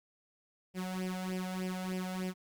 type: tone with flanger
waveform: sawtooth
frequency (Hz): 185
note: F#3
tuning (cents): 0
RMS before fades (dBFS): -37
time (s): 0.74-2.34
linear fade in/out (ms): 50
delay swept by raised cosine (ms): 0.37 to 1.47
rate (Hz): 3.3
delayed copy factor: +0.75
effects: Opus 48 kbps